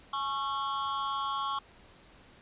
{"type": "tone with amplitude modulation", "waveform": "square", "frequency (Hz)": 1100, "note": "C#6", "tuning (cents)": -14, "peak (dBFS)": -27, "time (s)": [0.13, 1.59], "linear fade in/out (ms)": 5, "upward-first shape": "sine", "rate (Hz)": 258, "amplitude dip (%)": 90, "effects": ["pink hiss -57 dBFS RMS until 2.41 s", "resampled to 8000 Hz"]}